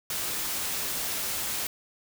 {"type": "noise", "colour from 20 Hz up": "white", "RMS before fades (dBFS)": -31, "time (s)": [0.1, 1.67], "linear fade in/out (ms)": 2, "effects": []}